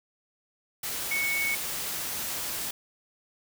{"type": "tone in noise", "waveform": "sine", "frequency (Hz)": 2217, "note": "C#7", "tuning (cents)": 0, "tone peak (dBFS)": -26, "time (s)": [1.11, 1.55], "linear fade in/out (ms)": 5, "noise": "white", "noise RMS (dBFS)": -33, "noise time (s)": [0.83, 2.71], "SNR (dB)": 4, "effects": []}